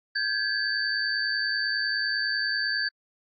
sine tone cluster, 1585 / 1695 / 4576 Hz, G6 / G#6 / D8, +19 / +35 / -46 cents, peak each -29 dBFS, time 0.15-2.89 s, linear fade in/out 10 ms, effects AAC 48 kbps

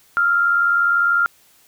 sine tone pair together, 1316.9 / 1396.9 Hz, E6 / F6, -2 / 0 cents, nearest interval minor second, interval 102 cents, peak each -23 / -14 dBFS, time 0.17-1.26 s, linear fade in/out 0 ms, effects white hiss -54 dBFS RMS until 1.67 s

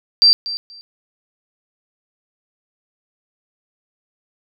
sine tone with echo, 4699 Hz, D8, in tune, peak -7 dBFS, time 0.22-0.33 s, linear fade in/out 0 ms, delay 240 ms, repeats 2, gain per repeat -15 dB, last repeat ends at 0.81 s, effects none

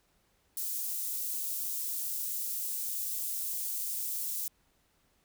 white high-pass noise, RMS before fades -35 dBFS, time 0.57-4.48 s, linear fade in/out 2 ms, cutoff 8400 Hz, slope 12 dB/octave, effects pink hiss -71 dBFS RMS until 5.24 s

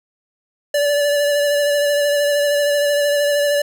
square tone with vibrato, 579 Hz, D5, 25 cents flat, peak -15 dBFS, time 0.74-3.62 s, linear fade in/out 5 ms, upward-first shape sine, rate 13 Hz, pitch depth 20 cents each way, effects none

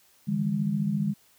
sine tone cluster, 149.2 / 163.9 / 203.5 Hz, D3 / E3 / G#3, +28 / -10 / -35 cents, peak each -30 / -31 / -26 dBFS, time 0.27-1.14 s, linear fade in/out 20 ms, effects white hiss -61 dBFS RMS until 1.38 s

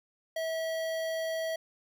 square tone with notch filter, 648 Hz, E5, 30 cents flat, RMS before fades -33 dBFS, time 0.36-1.56 s, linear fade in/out 5 ms, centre 8200 Hz, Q 1.5, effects 12-bit

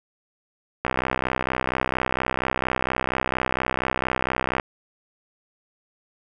click train, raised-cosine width 0.5 ms, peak -7 dBFS, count 242, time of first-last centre 0.85-4.598 s, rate 64.3 Hz, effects none

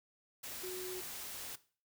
sine tone in noise, 367.7 Hz, F#4, 11 cents flat, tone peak -41 dBFS, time 0.63-1.01 s, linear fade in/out 10 ms, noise white, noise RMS -45 dBFS, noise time 0.43-1.56 s, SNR +1 dB, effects noise-tail reverb RT60 0.4 s tail -17 dB re dry

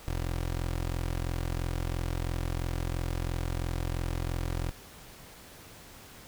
20% pulse tone, 42.97 Hz, F1, 27 cents flat, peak -25 dBFS, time 0.08-4.71 s, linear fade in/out 0 ms, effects pink hiss -50 dBFS RMS until 6.27 s

